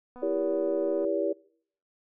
click train, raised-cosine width 1 ms, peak -34 dBFS, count 221, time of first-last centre 0.16-1.047 s, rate 248 Hz
sine chord, E diminished seventh, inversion none, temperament just, 329.6 / 395.6 / 474.7 / 569.6 Hz, E4 / G4 / Bb4 / Db5, 0 / +16 / +31 / +47 cents, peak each -31 / -30 / -34 / -29 dBFS, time 0.22-1.33 s, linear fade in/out 10 ms
effects noise-tail reverb RT60 0.6 s tail -24 dB re dry

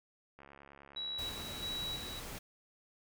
click train, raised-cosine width 0.5 ms, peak -39 dBFS, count 84, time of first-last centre 0.39-1.577 s, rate 69.9 Hz
sine tone with tremolo, 3900 Hz, B7, 23 cents flat, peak -37 dBFS, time 0.96-2.2 s, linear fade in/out 10 ms, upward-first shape square, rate 1.5 Hz, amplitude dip 55%
pink noise, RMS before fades -45 dBFS, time 1.18-2.39 s, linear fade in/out 10 ms
effects none

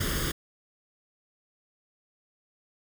pink noise with comb filter, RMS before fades -29 dBFS, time 0-0.32 s, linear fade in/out 10 ms, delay 0.6 ms, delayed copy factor +0.7, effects none

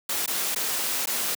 white noise with dropouts, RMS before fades -27 dBFS, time 0.09-1.35 s, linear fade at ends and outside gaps 5 ms, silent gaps 0.262-0.276 / 0.548-0.559 / 1.059-1.071 s, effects high-pass 200 Hz 12 dB/octave

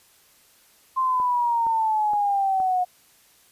sine exponential sweep, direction down, 1054 to 721 Hz, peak -19 dBFS, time 0.96-2.85 s, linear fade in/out 20 ms
click train, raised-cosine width 1 ms, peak -25 dBFS, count 4, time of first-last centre 1.2-2.602 s, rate 2.14 Hz
effects white hiss -57 dBFS RMS until 3.51 s + resampled to 32000 Hz

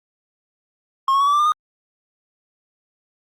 triangle tone with pitch steps, 1077 / 1100.9 / 1125.3 / 1150.3 / 1175.8 / 1201.9 / 1228.6 Hz, C6 / C#6 / C#6 / D6 / D6 / D6 / D#6, +50 / -12 / +26 / -36 / +2 / +40 / -22 cents, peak -12 dBFS, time 1.08-1.521 s, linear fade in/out 2 ms, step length 63 ms, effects Opus 48 kbps

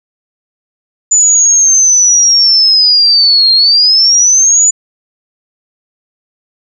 sine linear two-way sweep, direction down then up, 7020 to 4177 to 7020 Hz, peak -4 dBFS, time 1.11-4.71 s, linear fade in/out 10 ms, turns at 3.53 s, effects none

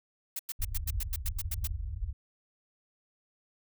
blue noise bursts, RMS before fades -35 dBFS, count 11, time 0.36-1.673 s, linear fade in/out 5 ms, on 33 ms, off 95 ms
white low-pass noise, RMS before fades -35 dBFS, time 0.59-2.13 s, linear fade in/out 10 ms, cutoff 100 Hz, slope 96 dB/octave
effects none

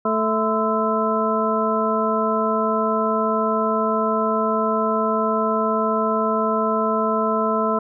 harmonic tone with a mistuned harmonic, 219.6 Hz, A3, 3 cents flat, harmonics 1 / 2 / 3 / 5 / 6, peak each -24 / -24 / -24 / -24 / -24 dBFS, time 0.05-7.79 s, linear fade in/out 5 ms, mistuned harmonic 5, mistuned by -120 cents, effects none

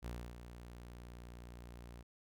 sawtooth tone with ADSR envelope, 59.6 Hz, A#1, 39 cents sharp, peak -37 dBFS, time 0.02-2.03 s, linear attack 35 ms, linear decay 290 ms, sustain -9 dB, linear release 13 ms, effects none

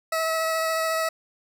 20% pulse tone with vibrato, 646 Hz, E5, 35 cents flat, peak -18 dBFS, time 0.12-1.09 s, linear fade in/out 5 ms, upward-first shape triangle, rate 14 Hz, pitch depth 13 cents each way, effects none

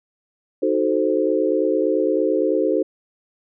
sine chord, D# diminished seventh, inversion none, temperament equal with one note detuned, 311.1 / 371.1 / 440 / 523.3 Hz, D#4 / F#4 / A4 / C5, 0 / +5 / 0 / 0 cents, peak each -22 dBFS, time 0.62-2.83 s, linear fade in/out 10 ms, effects none

